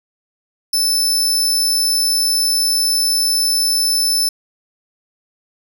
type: tone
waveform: sawtooth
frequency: 5274 Hz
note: E8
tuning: in tune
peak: -11 dBFS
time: 0.73-4.29 s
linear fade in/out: 5 ms
effects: none